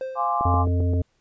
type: tone with exponential decay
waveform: triangle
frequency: 523.3 Hz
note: C5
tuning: in tune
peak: -23 dBFS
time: 0.01-0.7 s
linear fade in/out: 1 ms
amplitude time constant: 150 ms
type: chord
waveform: sine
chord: D half-diminished seventh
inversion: first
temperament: equal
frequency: 698.5 / 830.6 / 1046.5 / 1174.7 Hz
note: F5 / Ab5 / C6 / D6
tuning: 0 / 0 / 0 / 0 cents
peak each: -26 dBFS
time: 0.15-0.66 s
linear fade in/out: 50 ms
type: click train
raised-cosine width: 2 ms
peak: -18 dBFS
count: 5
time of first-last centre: 0.41-0.936 s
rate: 7.61 Hz
type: harmonic tone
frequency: 88.2 Hz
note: F2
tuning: 18 cents sharp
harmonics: 1 / 3 / 5 / 7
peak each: -19 / -29 / -33 / -36 dBFS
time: 0.45-1.02 s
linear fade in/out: 5 ms
effects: pink hiss -68 dBFS RMS until 1.2 s + resampled to 16000 Hz